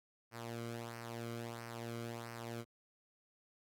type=tone with flanger; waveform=sawtooth; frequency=116.9 Hz; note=A#2; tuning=5 cents sharp; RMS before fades=-45 dBFS; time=0.31-2.65 s; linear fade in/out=50 ms; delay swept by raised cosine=0.27 to 1.15 ms; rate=1.5 Hz; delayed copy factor=-0.65; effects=AAC 64 kbps